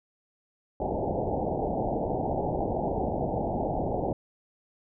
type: low-pass noise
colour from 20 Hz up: white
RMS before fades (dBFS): -29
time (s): 0.8-4.13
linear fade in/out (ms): 2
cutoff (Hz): 850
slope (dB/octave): 96
effects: none